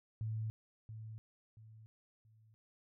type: tone with echo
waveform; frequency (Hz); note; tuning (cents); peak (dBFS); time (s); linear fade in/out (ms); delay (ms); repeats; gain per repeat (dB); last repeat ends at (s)
sine; 110; A2; 0; -36; 0.21-0.5; 0; 680; 3; -9; 2.54
effects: none